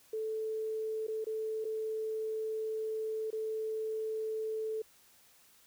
sine tone with dropouts, 438.2 Hz, A4, 7 cents flat, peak -33 dBFS, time 0.13-4.82 s, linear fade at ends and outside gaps 5 ms, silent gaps 1.069-1.081 / 1.244-1.267 / 1.644-1.65 / 3.305-3.328 s, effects white hiss -63 dBFS RMS until 5.66 s

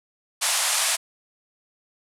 white band-pass noise, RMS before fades -23 dBFS, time 0.41-0.97 s, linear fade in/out 20 ms, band 600 to 11000 Hz, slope 48 dB/octave, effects none

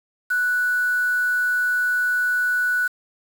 sine tone with quantisation, 1480 Hz, F#6, in tune, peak -18 dBFS, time 0.3-2.88 s, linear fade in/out 10 ms, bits 6, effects none

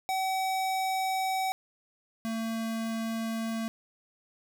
square tone pair in turn, 760 / 225.4 Hz, F#5 / A3, +46 / +42 cents, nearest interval octave + major sixth, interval 2104 cents, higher first, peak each -28 / -31 dBFS, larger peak first, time 0.09-1.52 / 2.25-3.68 s, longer neither, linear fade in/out 0 ms, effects none

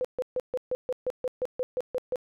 sine tone bursts, 505 Hz, B4, 39 cents sharp, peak -25 dBFS, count 13, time 0.01-2.158 s, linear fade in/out 0 ms, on 36 ms, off 140 ms, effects none

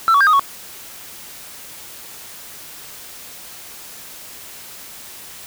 sine tone with pitch steps, 1335 / 1130 / 1598 / 1246 / 1112 Hz, E6 / C#6 / G6 / D#6 / C#6, +22 / +33 / +33 / +2 / +5 cents, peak -7 dBFS, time 0.08-0.395 s, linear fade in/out 0 ms, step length 63 ms, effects tanh soft clip ceiling -9 dBFS + white hiss -37 dBFS RMS until 5.46 s

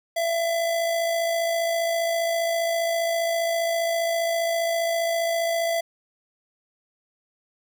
square tone with amplitude modulation, 670 Hz, E5, 28 cents sharp, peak -21 dBFS, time 0.16-5.81 s, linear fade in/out 10 ms, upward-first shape sine, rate 55 Hz, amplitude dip 35%, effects none

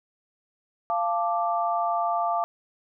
sine chord, D minor, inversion first, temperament equal with one note detuned, 692.4 / 880 / 1174.7 Hz, F5 / A5 / D6, -15 / 0 / 0 cents, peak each -25 / -29 / -28 dBFS, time 0.9-2.44 s, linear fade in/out 0 ms, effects none

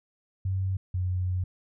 sine tone pair in turn, 95 / 91.33 Hz, F#2 / F#2, +46 / -22 cents, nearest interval minor second, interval 68 cents, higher first, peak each -25 dBFS, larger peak neither, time 0.45-0.77 / 0.94-1.44 s, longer second, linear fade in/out 5 ms, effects none

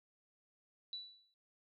sine tone with exponential decay, 3951 Hz, B7, in tune, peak -39 dBFS, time 0.93-1.34 s, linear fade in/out 1 ms, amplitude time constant 88 ms, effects none

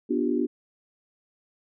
sine chord, G dominant seventh, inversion first, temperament just, 245 / 294 / 352.8 / 392 Hz, B3 / D4 / F4 / G4, -14 / +2 / +18 / 0 cents, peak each -27 / -27 / -28 / -30 dBFS, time 0.09-0.47 s, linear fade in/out 20 ms, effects none

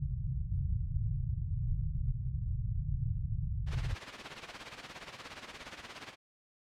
white low-pass noise, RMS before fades -34 dBFS, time 0-3.95 s, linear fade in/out 10 ms, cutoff 140 Hz, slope 48 dB/octave
white noise with tremolo, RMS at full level -37 dBFS, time 3.66-6.16 s, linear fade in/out 50 ms, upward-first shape sine, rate 17 Hz, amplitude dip 70%
effects low-pass 3000 Hz 12 dB/octave

